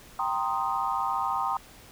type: chord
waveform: sine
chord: C minor seventh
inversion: second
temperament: equal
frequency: 784 / 932.3 / 1046.5 / 1244.5 Hz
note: G5 / Bb5 / C6 / Eb6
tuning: 0 / 0 / 0 / 0 cents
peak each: -31 dBFS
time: 0.19-1.57 s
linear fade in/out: 2 ms
effects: pink hiss -51 dBFS RMS until 1.91 s